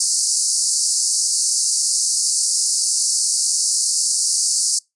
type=band-pass noise; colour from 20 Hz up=white; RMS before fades=-19 dBFS; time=0-4.79 s; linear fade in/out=5 ms; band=4500 to 10000 Hz; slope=96 dB/octave; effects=noise-tail reverb RT60 0.2 s tail -26 dB re dry + resampled to 24000 Hz